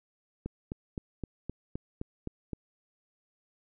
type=click train; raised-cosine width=3 ms; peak=-22 dBFS; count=9; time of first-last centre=0.46-2.533 s; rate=3.86 Hz; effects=none